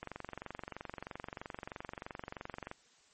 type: click train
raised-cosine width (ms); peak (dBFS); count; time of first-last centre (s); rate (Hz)
0.5; -26; 63; 0.03-2.714; 23.1
effects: white hiss -66 dBFS RMS until 3.13 s + MP3 32 kbps